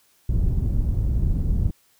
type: low-pass noise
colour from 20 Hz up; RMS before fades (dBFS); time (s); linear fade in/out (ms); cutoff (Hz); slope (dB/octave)
pink; -21; 0.29-1.71; 5; 120; 12
effects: white hiss -61 dBFS RMS until 1.99 s

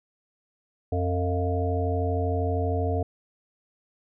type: harmonic tone with a mistuned harmonic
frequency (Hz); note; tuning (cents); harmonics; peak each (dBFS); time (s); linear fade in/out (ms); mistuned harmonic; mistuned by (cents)
90; F#2; -47; 1 / 3 / 5 / 7 / 8; -25 / -33 / -30 / -34 / -32; 0.92-3.03; 5; 8; -42
effects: none

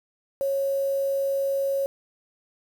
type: tone with quantisation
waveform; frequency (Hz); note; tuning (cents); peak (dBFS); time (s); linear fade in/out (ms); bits
sine; 550; C#5; -14; -22; 0.41-1.86; 0; 7
effects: none

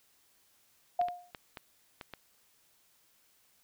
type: tone with exponential decay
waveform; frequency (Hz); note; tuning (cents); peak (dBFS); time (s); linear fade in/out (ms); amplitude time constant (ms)
sine; 710; F5; +28; -23; 0.99-1.31; 5; 68
type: clicks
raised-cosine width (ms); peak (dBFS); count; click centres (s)
0.3; -26; 6; 1.014 / 1.085 / 1.348 / 1.572 / 2.012 / 2.137
effects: white hiss -68 dBFS RMS until 3.63 s

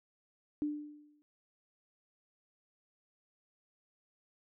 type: tone with exponential decay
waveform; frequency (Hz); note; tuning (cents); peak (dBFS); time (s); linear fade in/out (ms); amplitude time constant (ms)
sine; 297; D4; +20; -29; 0.62-1.22; 0; 130
effects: none

